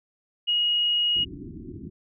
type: tone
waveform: sine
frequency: 2886 Hz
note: F#7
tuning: 44 cents flat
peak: -20 dBFS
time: 0.47-1.25 s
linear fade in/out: 20 ms
type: low-pass noise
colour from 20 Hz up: white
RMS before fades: -39 dBFS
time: 1.15-1.9 s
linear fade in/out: 20 ms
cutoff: 370 Hz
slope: 96 dB/octave
effects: none